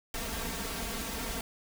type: noise with comb filter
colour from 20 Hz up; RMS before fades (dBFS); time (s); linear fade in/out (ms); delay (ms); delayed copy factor
pink; -36; 0.14-1.41; 2; 4.4; +0.85
effects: none